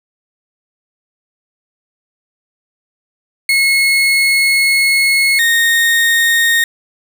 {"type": "tone pair in turn", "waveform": "35% pulse", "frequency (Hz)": [2176, 1851.1], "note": ["C#7", "A#6"], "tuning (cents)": [-33, -13], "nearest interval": "minor third", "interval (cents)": 280, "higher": "first", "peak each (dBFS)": -8, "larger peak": "neither", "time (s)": [[3.49, 5.39], [5.39, 6.64]], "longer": "first", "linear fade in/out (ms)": 2, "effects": []}